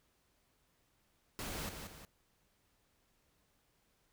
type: noise with echo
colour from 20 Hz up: pink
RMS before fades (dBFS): -42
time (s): 1.39-1.69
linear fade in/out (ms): 0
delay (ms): 180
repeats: 2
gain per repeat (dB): -6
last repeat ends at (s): 2.05
effects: pink hiss -75 dBFS RMS until 4.12 s